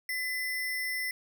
sine tone with sample-and-hold, 2013 Hz, B6, 33 cents sharp, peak -30 dBFS, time 0.09-1.11 s, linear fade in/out 2 ms, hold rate 7350 Hz, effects none

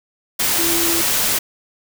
sine tone in noise, 335.8 Hz, E4, 32 cents sharp, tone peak -22 dBFS, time 0.58-1.02 s, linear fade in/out 10 ms, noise white, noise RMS -18 dBFS, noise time 0.39-1.39 s, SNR -7 dB, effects none

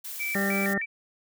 blue noise, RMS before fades -37 dBFS, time 0.04-0.74 s, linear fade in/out 10 ms
sine tone with vibrato, 2054 Hz, C7, 33 cents flat, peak -28 dBFS, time 0.19-0.86 s, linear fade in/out 20 ms, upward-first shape square, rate 3.2 Hz, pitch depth 210 cents each way
harmonic tone, 197.2 Hz, G3, 11 cents sharp, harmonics 1 / 2 / 3 / 4 / 6 / 7 / 8 / 9 / 10, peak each -27 / -33 / -34 / -38 / -42 / -39 / -44 / -44 / -41 dBFS, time 0.35-0.78 s, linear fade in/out 2 ms
effects none

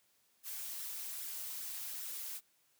blue noise with flanger, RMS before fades -43 dBFS, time 0.43-2.41 s, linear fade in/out 50 ms, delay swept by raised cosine 0.53 to 5.83 ms, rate 2.5 Hz, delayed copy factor +0.55, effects white hiss -73 dBFS RMS until 2.79 s + high-pass 80 Hz 12 dB/octave

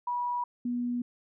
sine tone pair in turn, 972 / 243 Hz, B5 / B3, -28 / -28 cents, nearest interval 2 octaves, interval 2400 cents, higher first, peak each -28 dBFS, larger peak neither, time 0.07-0.44 / 0.65-1.02 s, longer neither, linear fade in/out 5 ms, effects none

